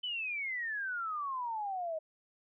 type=exponential sweep; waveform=sine; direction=down; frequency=3054 to 620 Hz; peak=-34 dBFS; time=0.03-1.99 s; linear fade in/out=10 ms; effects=none